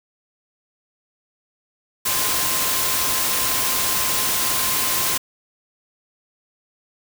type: tone in noise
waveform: sine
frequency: 1046.5 Hz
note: C6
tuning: in tune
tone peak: -31 dBFS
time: 2.05-5.18 s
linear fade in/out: 10 ms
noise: white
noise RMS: -21 dBFS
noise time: 2.05-5.18 s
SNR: -13 dB
effects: none